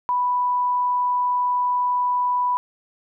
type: tone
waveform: sine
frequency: 987.8 Hz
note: B5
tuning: in tune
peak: -18 dBFS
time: 0.09-2.57 s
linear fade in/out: 0 ms
effects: none